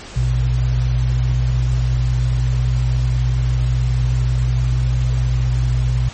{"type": "tone pair together", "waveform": "sine", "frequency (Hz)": [58.64, 123.47], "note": ["A#1", "B2"], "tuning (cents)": [11, 0], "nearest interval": "octave + minor second", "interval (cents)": 1289, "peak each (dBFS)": [-17, -16], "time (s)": [0.16, 6.09], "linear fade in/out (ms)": 5, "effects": ["pink hiss -35 dBFS RMS until 6.13 s", "MP3 32 kbps"]}